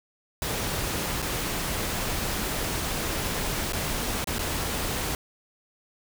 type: noise with dropouts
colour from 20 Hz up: pink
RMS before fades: -29 dBFS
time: 0.42-5.15 s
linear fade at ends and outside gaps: 1 ms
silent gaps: 1.22-1.225 / 3.723-3.732 / 4.243-4.272 / 4.384-4.392 s
effects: none